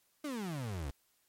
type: exponential sweep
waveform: 35% pulse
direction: down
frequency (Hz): 311.1 to 64.6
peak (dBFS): -35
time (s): 0.24-0.91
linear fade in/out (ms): 5
effects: white hiss -73 dBFS RMS until 1.28 s + MP3 64 kbps